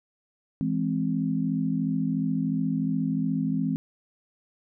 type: chord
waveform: sine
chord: E augmented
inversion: none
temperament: equal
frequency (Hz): 164.81 / 207.7 / 261.6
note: E3 / G#3 / B#3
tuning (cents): 0 / 0 / 0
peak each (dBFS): -28 / -29 / -27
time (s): 0.61-3.76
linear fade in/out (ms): 0
effects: none